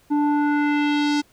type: tone with low-pass filter sweep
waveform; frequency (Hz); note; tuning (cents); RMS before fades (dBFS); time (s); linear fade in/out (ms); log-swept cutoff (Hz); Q
square; 293.3; D4; -2; -20; 0.1-1.22; 20; 670 to 5800; 1.8
effects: pink hiss -58 dBFS RMS until 1.32 s